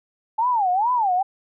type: tone with vibrato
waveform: sine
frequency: 849 Hz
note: G#5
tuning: 38 cents sharp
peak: -17 dBFS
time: 0.38-1.23 s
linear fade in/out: 10 ms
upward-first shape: sine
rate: 2.3 Hz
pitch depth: 290 cents each way
effects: none